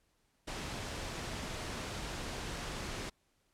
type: low-pass noise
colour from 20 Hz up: pink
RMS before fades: -41 dBFS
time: 0.47-3.1 s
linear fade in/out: 10 ms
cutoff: 7400 Hz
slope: 12 dB/octave
effects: pink hiss -75 dBFS RMS until 3.53 s + low-pass 12000 Hz 12 dB/octave